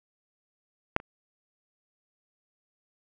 clicks, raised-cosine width 0.5 ms, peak -7 / -29 dBFS, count 2, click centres 0.964 / 1.001 s, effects none

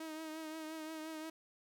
sawtooth tone with vibrato, 315.7 Hz, D#4, 25 cents sharp, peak -39 dBFS, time 0-1.3 s, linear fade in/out 5 ms, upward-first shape triangle, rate 5.7 Hz, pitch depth 41 cents each way, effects none

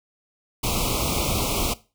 pink band-stop noise, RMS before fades -24 dBFS, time 0.63-1.74 s, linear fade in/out 10 ms, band 1300 to 2200 Hz, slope 96 dB/octave, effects noise-tail reverb RT60 0.3 s tail -18 dB re dry

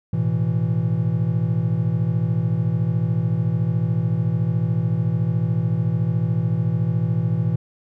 triangle chord, A suspended second, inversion none, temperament just, 110 / 123.75 / 165 Hz, A2 / B2 / E3, 0 / +4 / +2 cents, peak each -21 / -21 / -20 dBFS, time 0.13-7.56 s, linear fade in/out 5 ms, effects none

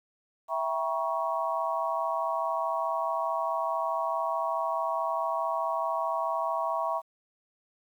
sine chord, E diminished seventh, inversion none, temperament equal with one note detuned, 659.3 / 784 / 955.2 / 1108.7 Hz, E5 / G5 / Bb5 / Db6, 0 / 0 / +42 / 0 cents, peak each -31 / -36 / -32 / -32 dBFS, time 0.48-7.02 s, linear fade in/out 50 ms, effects 10-bit

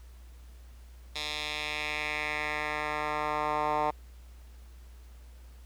10% pulse tone with band-pass filter sweep, 150.8 Hz, D3, 46 cents sharp, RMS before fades -32 dBFS, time 1.15-3.91 s, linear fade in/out 10 ms, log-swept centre 3800 to 920 Hz, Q 2.1, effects added 60 Hz sine -47 dBFS peak until 5.65 s + pink hiss -62 dBFS RMS until 5.65 s

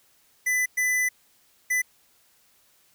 square tone bursts at uneven times, 2000 Hz, B6, 21 cents sharp, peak -22 dBFS, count 3, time 0.46-0.66 / 0.77-1.09 / 1.7-1.82 s, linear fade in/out 10 ms, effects white hiss -62 dBFS RMS until 2.94 s

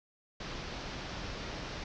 pink low-pass noise, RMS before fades -41 dBFS, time 0.4-1.84 s, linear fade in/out 5 ms, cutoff 5800 Hz, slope 48 dB/octave, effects none

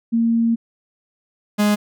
sine / 45% pulse tone pair in turn, 230.2 / 208.1 Hz, A#3 / G#3, -22 / +4 cents, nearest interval major second, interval 174 cents, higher first, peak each -14 dBFS, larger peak neither, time 0.12-0.56 / 1.58-1.76 s, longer first, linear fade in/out 20 ms, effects none

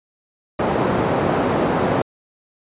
white band-pass noise, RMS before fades -19 dBFS, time 0.59-2.02 s, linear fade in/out 5 ms, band 110 to 670 Hz, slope 12 dB/octave, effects resampled to 8000 Hz

